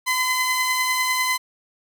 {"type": "tone pair together", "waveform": "sawtooth", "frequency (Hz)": [1017.5, 2045], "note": ["C6", "C7"], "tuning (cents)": [-49, -40], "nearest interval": "octave", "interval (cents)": 1209, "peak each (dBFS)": -19, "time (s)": [0.06, 1.38], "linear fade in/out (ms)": 20, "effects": []}